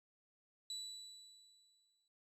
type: tone with exponential decay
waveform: 35% pulse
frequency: 3951 Hz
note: B7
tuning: in tune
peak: -39 dBFS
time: 0.7-2.08 s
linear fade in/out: 2 ms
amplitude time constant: 300 ms
effects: resampled to 32000 Hz